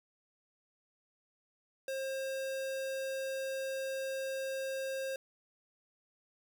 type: tone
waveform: square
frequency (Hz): 534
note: C5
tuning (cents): +35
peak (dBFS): -36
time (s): 1.88-5.16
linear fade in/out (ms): 2
effects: 11-bit